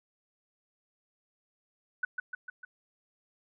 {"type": "tone with echo", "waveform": "sine", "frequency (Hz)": 1490, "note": "F#6", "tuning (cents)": 12, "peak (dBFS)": -26, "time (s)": [2.03, 2.05], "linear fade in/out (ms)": 5, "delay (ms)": 150, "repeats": 4, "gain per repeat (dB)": -4, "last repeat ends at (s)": 2.65, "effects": []}